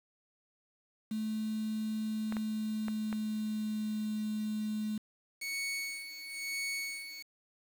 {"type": "tone with pitch glide", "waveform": "sine", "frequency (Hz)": [217.3, 214.1], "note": ["A3", "A3"], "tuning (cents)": [-21, -47], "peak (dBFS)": -32, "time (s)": [1.11, 4.98], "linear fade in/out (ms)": 5, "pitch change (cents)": -26, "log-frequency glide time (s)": [2.06, 4.08]}
{"type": "clicks", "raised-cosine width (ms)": 0.5, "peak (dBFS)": -25, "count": 4, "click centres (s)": [2.324, 2.368, 2.883, 3.128]}
{"type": "tone with tremolo", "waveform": "sawtooth", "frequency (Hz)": 2220, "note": "C#7", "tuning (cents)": 2, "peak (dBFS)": -30, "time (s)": [5.41, 7.23], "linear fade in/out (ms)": 10, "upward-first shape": "sine", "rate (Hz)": 1, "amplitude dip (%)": 75}
{"effects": ["low-pass 12000 Hz 12 dB/octave", "8-bit"]}